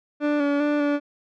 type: tone with pitch steps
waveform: 30% pulse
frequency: 294.7 / 285.9 / 294.3 / 289.5 Hz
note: D4 / D4 / D4 / D4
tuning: +6 / -46 / +4 / -25 cents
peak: -17 dBFS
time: 0.2-1 s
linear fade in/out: 50 ms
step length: 200 ms
effects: low-pass 2000 Hz 12 dB/octave